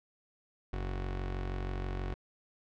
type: tone pair together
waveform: sawtooth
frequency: 46.25 / 185 Hz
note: F#1 / F#3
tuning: 0 / 0 cents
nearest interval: 2 octaves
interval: 2400 cents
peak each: -30 / -39 dBFS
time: 0.73-2.14 s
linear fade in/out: 0 ms
effects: low-pass 3000 Hz 12 dB/octave